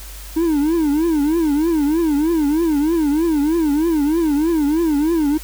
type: tone with vibrato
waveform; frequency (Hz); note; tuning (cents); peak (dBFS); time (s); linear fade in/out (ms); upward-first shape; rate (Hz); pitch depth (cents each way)
triangle; 311.1; D#4; 0; -12; 0.36-5.38; 10; triangle; 3.2; 190
effects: added 50 Hz sine -33 dBFS peak until 5.43 s + white hiss -38 dBFS RMS until 5.43 s